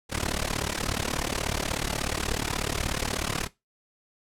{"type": "noise with amplitude modulation", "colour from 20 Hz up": "pink", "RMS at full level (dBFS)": -25, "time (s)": [0.09, 3.49], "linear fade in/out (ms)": 50, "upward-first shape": "sine", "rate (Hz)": 36.5, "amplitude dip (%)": 95, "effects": ["noise-tail reverb RT60 0.2 s tail -18 dB re dry", "low-pass 10000 Hz 12 dB/octave"]}